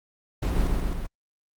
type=noise with echo; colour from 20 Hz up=brown; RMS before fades=-25 dBFS; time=0.42-0.68 s; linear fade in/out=10 ms; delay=130 ms; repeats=3; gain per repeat=-2 dB; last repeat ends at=1.07 s; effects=Opus 48 kbps